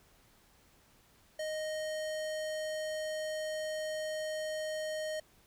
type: tone with low-pass filter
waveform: square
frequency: 621 Hz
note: D#5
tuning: 3 cents flat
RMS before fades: -37 dBFS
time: 1.39-5.2 s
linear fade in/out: 5 ms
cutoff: 9800 Hz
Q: 0.83
effects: pink hiss -65 dBFS RMS until 5.46 s